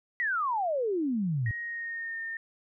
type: exponential sweep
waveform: sine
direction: down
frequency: 1992 to 103.7 Hz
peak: -26 dBFS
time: 0.2-1.51 s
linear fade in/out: 0 ms
type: tone with pitch glide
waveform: sine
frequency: 1881 to 1819 Hz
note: A#6 to A#6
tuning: +15 to -43 cents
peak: -33 dBFS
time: 1.46-2.37 s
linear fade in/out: 2 ms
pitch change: -58 cents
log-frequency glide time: 1.59-2.21 s
effects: none